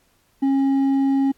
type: tone with hard clipping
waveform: sine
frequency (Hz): 272.3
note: C#4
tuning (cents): -31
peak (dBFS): -17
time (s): 0.42-1.32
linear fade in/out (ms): 10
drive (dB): 4
effects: pink hiss -62 dBFS RMS until 1.37 s + AAC 64 kbps